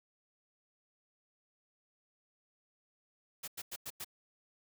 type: noise bursts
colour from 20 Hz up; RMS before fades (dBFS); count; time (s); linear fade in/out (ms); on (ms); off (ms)
white; -42; 5; 3.43-4.046; 10; 48; 94
effects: none